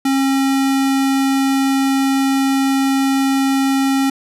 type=tone; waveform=square; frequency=270.6 Hz; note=C#4; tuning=42 cents flat; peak=-14 dBFS; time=0.05-4.1 s; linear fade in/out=5 ms; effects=resampled to 32000 Hz